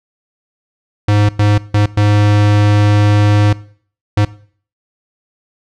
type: tone bursts at uneven times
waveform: square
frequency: 103.83 Hz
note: G#2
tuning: in tune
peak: -9 dBFS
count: 5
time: 1.08-1.29 / 1.39-1.58 / 1.74-1.86 / 1.97-3.53 / 4.17-4.25 s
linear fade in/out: 5 ms
effects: noise-tail reverb RT60 0.5 s tail -19 dB re dry + low-pass 5000 Hz 12 dB/octave